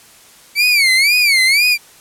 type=tone with vibrato; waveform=30% pulse; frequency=2256 Hz; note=C#7; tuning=30 cents sharp; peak=-7 dBFS; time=0.55-1.78 s; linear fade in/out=50 ms; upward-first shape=sine; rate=2 Hz; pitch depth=170 cents each way; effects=white hiss -44 dBFS RMS until 2 s + low-pass 12000 Hz 12 dB/octave